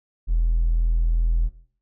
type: tone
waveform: triangle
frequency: 41.34 Hz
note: E1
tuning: 6 cents sharp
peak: -13 dBFS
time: 0.27-1.5 s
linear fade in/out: 50 ms
effects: noise-tail reverb RT60 0.5 s tail -18 dB re dry + tanh soft clip ceiling -14 dBFS